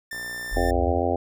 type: tone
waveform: 45% pulse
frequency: 1787 Hz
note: A6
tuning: 26 cents sharp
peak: -31 dBFS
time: 0.11-0.71 s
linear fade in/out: 5 ms
type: click train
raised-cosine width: 1 ms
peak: -29 dBFS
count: 27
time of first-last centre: 0.13-0.563 s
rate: 60.1 Hz
type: exponential sweep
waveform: sine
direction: up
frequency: 39.61 to 87.31 Hz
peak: -24 dBFS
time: 0.51-1 s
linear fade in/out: 20 ms
type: harmonic tone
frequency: 87.1 Hz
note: F2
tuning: 4 cents flat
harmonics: 1 / 3 / 4 / 5 / 6 / 7 / 8 / 9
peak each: -29 / -29 / -29 / -29 / -29 / -29 / -29 / -29 dBFS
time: 0.56-1.16 s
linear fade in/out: 5 ms
effects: none